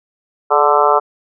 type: harmonic tone with a mistuned harmonic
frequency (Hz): 147.2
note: D3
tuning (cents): +4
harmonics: 3 / 4 / 5 / 6 / 7 / 8 / 9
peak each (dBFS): -17 / -17 / -17 / -17 / -17 / -17 / -17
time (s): 0.5-1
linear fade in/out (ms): 20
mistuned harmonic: 3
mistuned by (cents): -47
effects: none